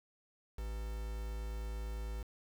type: tone with quantisation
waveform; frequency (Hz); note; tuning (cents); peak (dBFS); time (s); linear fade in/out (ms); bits
triangle; 54.5; A1; -16; -36; 0.58-2.23; 5; 8
effects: none